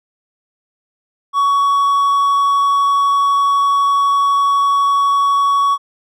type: tone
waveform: triangle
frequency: 1122 Hz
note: C#6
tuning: 21 cents sharp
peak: -9 dBFS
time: 1.33-5.78 s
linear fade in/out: 50 ms
effects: none